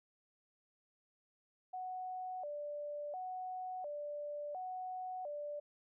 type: tone with vibrato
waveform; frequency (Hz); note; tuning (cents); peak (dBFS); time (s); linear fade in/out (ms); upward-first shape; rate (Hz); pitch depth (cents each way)
sine; 659.3; E5; 0; -40; 1.73-5.6; 10; square; 0.71; 200
effects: none